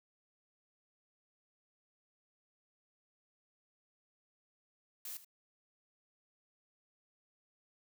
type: noise with echo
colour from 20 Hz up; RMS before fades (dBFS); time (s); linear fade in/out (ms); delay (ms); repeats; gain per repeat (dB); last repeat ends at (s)
blue; -44; 5.05-5.17; 2; 77; 1; -14; 5.247
effects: none